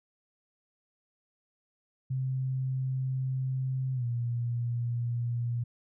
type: tone with pitch glide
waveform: sine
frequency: 130.81 to 119.26 Hz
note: C3 to A#2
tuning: 0 to +40 cents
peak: -28 dBFS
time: 2.1-5.64 s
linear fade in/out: 10 ms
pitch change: -160 cents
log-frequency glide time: 3.94-4.05 s
effects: none